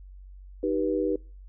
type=chord; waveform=sine; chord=Eb augmented; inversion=none; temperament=just; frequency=311.1 / 388.9 / 486.1 Hz; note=Eb4 / G4 / B4; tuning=0 / -14 / -28 cents; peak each=-28 dBFS; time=0.63-1.16 s; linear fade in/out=5 ms; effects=noise-tail reverb RT60 0.4 s tail -26 dB re dry + added 47 Hz sine -43 dBFS peak until 1.48 s